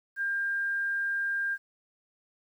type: tone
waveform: sine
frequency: 1600 Hz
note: G6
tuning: 35 cents sharp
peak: -27 dBFS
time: 0.16-1.58 s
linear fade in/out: 50 ms
effects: 10-bit